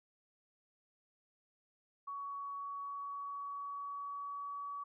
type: tone with pitch glide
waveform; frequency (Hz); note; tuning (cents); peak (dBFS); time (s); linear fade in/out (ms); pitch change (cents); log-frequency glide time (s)
sine; 1123 to 1137.4; C#6 to C#6; +22 to +44; -40; 2.07-4.84; 10; +22; 2.35-4.72
effects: none